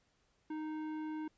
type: tone with tanh clipping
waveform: sine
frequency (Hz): 310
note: D#4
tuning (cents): -6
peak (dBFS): -40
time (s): 0.5-1.28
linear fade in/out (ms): 5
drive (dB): 13
effects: pink hiss -75 dBFS RMS until 1.37 s + resampled to 16000 Hz